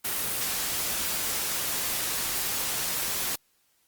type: noise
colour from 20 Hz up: white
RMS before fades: -29 dBFS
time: 0.04-3.36 s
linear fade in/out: 10 ms
effects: white hiss -68 dBFS RMS until 3.87 s + Opus 32 kbps